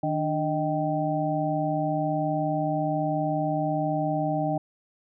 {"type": "harmonic tone with a mistuned harmonic", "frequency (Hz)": 155.56, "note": "D#3", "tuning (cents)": 0, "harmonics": [1, 2, 4, 5], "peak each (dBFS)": [-29, -29, -29, -29], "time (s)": [0.03, 4.58], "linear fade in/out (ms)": 5, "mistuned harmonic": 2, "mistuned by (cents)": -82, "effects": []}